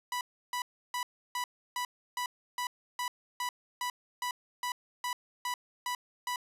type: tone bursts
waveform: sawtooth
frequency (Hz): 986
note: B5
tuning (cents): -3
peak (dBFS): -28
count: 16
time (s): 0.12-6.36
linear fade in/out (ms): 2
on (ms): 90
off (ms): 320
effects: resampled to 32000 Hz